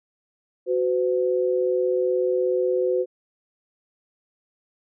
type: tone pair together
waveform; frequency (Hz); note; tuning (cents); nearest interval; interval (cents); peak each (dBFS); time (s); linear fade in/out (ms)
sine; 370.5 / 507; F#4 / B4; +2 / +45; perfect fourth; 543; -22; 0.66-3.06; 50
effects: none